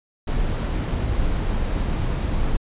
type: noise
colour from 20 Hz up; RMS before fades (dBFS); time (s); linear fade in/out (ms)
brown; -22; 0.27-2.57; 10
effects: resampled to 8000 Hz